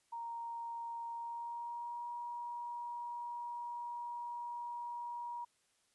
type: tone with pitch glide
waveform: sine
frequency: 932.3 to 954.6 Hz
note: A#5 to A#5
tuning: 0 to +41 cents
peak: -40 dBFS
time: 0.12-5.45 s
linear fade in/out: 10 ms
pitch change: +41 cents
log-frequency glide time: 1.12-2.08 s
effects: white hiss -75 dBFS RMS until 5.94 s + resampled to 24000 Hz